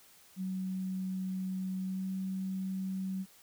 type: tone with pitch glide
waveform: sine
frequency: 187.7 to 189.77 Hz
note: F#3 to F#3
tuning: +25 to +44 cents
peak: -33 dBFS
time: 0.36-3.26 s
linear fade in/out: 50 ms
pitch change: +19 cents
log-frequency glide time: 1.82-2.08 s
effects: white hiss -60 dBFS RMS until 3.42 s